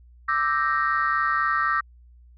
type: chord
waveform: sine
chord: E half-diminished seventh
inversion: third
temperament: equal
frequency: 1174.7 / 1318.5 / 1568 / 1864.7 Hz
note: D6 / E6 / G6 / Bb6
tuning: 0 / 0 / 0 / 0 cents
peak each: -24 / -24 / -28 / -26 dBFS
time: 0.28-1.81 s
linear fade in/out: 10 ms
effects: tanh soft clip ceiling -12 dBFS + added 60 Hz sine -48 dBFS peak until 2.37 s